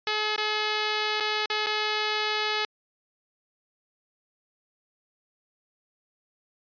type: tone with dropouts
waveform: 5% pulse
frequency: 426.3 Hz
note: G#4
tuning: 45 cents sharp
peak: -13 dBFS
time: 0.07-2.65 s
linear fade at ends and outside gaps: 2 ms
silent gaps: 0.362-0.379 / 1.201-1.205 / 1.459-1.5 / 1.662-1.668 s
effects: resampled to 11025 Hz